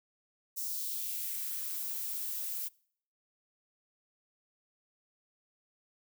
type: noise with high-pass filter sweep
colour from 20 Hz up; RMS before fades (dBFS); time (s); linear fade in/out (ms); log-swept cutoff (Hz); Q
violet; -37; 0.56-2.69; 20; 6000 to 230; 1.7
effects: noise-tail reverb RT60 0.6 s tail -25 dB re dry